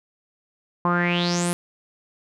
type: tone with low-pass filter sweep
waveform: sawtooth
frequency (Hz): 174.61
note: F3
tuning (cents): 0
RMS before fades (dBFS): -22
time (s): 0.85-1.53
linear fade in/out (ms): 0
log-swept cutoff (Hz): 1000 to 11000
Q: 7.8
effects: none